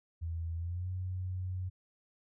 sine tone with pitch glide, 83 to 92.09 Hz, E2 to F#2, +12 to -8 cents, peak -34 dBFS, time 0.21-1.7 s, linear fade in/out 20 ms, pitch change +180 cents, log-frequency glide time 0.56-0.89 s, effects none

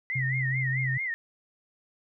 sine tone with vibrato, 1975.5 Hz, B6, in tune, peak -28 dBFS, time 0.1-1.14 s, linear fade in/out 0 ms, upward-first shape sine, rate 4.6 Hz, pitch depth 140 cents each way
sine tone, 130.81 Hz, C3, in tune, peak -27 dBFS, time 0.15-0.98 s, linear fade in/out 10 ms
effects none

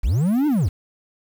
triangle linear two-way sweep, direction up then down, 36.72 to 311.1 to 65 Hz, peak -14 dBFS, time 0.03-0.69 s, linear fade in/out 10 ms, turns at 0.47 s, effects 7-bit

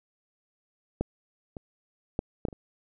clicks, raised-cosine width 2 ms, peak -13 / -25 / -13 / -14 / -21 / -30 dBFS, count 6, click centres 1.01 / 1.568 / 2.191 / 2.452 / 2.485 / 2.528 s, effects none

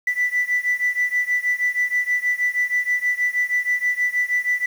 sine beating tone pair, 1975.5 / 1981.8 Hz, B6 / B6, 0 / +5 cents, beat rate 6.3 Hz, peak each -20 / -21 dBFS, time 0.07-4.66 s, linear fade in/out 5 ms, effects tanh soft clip ceiling -13 dBFS + 7-bit

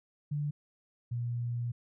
sine tone pair in turn, 146.8 / 119.69 Hz, D3 / A#2, 0 / +46 cents, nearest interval major third, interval 354 cents, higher first, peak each -30 / -31 dBFS, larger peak first, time 0.31-0.51 / 1.11-1.72 s, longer second, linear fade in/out 10 ms, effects none

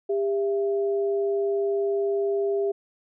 sine tone pair together, 400 / 668.5 Hz, G4 / E5, +35 / +24 cents, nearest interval major sixth, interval 889 cents, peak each -22 / -32 dBFS, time 0.09-2.72 s, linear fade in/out 10 ms, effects none

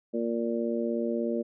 harmonic tone, 116.54 Hz, A#2, in tune, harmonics 2 / 3 / 4 / 5, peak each -30 / -32 / -33 / -34 dBFS, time 0.13-1.43 s, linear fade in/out 20 ms, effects none

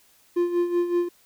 triangle tone with tremolo, 349.2 Hz, F4, in tune, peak -16 dBFS, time 0.36-1.09 s, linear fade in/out 10 ms, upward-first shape sine, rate 5.3 Hz, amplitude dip 65%, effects white hiss -59 dBFS RMS until 1.25 s

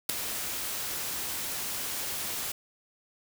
white noise with ADSR envelope, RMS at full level -21 dBFS, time 0.09-2.52 s, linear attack 7 ms, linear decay 4 ms, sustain -13 dB, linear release 4 ms, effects none

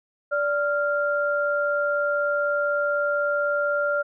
sine tone pair together, 582.1 / 1392 Hz, D5 / F6, -15 / -6 cents, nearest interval octave + minor third, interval 1509 cents, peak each -23 / -24 dBFS, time 0.31-4.03 s, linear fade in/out 20 ms, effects none

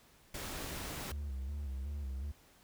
pink noise, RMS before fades -42 dBFS, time 0.34-1.12 s, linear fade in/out 5 ms
triangle tone with vibrato, 69.3 Hz, C#2, in tune, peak -35 dBFS, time 1.11-2.32 s, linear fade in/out 10 ms, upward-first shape square, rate 2.7 Hz, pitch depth 78 cents each way
effects pink hiss -64 dBFS RMS until 2.63 s

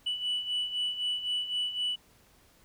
sine beating tone pair, 2960 / 2963.9 Hz, F#7 / F#7, 0 / +2 cents, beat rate 3.9 Hz, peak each -34 / -29 dBFS, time 0.06-1.96 s, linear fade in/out 10 ms, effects tanh soft clip ceiling -25 dBFS + pink hiss -62 dBFS RMS until 2.64 s

